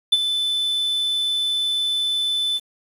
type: tone with ADSR envelope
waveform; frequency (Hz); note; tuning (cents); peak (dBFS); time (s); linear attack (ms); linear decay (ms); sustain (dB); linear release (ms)
triangle; 3514; A7; -3; -8; 0.12-2.6; 9; 35; -10; 38
effects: resampled to 32000 Hz + 7-bit